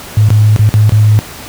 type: tone with dropouts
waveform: sine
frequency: 106.6 Hz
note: G#2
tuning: 46 cents sharp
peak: -3 dBFS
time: 0.17-1.19 s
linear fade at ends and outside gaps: 0 ms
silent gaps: 0.287-0.304 / 0.562-0.592 / 0.69-0.74 / 0.894-0.921 s
effects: pink hiss -28 dBFS RMS until 1.48 s + high-pass 60 Hz 12 dB/octave